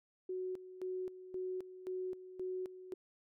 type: tone with tremolo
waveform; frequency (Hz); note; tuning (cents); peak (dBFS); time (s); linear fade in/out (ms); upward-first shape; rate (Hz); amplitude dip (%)
sine; 370; F#4; 0; -37; 0.29-2.94; 5; square; 1.9; 75
effects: none